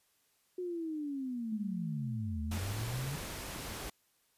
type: linear two-way sweep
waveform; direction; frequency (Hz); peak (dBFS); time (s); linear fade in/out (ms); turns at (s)
sine; down then up; 367.4 to 75 to 144.2; -35; 0.58-3.16; 5; 2.42
type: tone with pitch glide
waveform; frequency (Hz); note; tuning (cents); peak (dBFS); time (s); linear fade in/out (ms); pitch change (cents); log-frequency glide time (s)
sine; 222.1 to 218.8; A3 to A3; +16 to -9; -39; 1.52-2.58; 5; -25; 1.67-1.88
type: noise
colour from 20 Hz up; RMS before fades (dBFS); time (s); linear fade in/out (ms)
pink; -42; 2.51-3.9; 5
effects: white hiss -73 dBFS RMS until 4.37 s + resampled to 32000 Hz